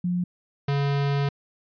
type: tone pair in turn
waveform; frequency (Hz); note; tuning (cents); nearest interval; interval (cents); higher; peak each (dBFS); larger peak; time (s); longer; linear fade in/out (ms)
sine / square; 177.8 / 141.12; F3 / C#3; +31 / +31; major third; 400; first; -22; neither; 0.04-0.24 / 0.68-1.29; second; 5
effects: resampled to 11025 Hz